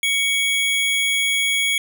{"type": "tone pair together", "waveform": "square", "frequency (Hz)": [2240, 3325], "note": ["C#7", "G#7"], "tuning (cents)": [18, 1], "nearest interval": "perfect fifth", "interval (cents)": 683, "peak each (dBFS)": [-20, -22], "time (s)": [0.03, 1.78], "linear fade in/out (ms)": 2, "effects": []}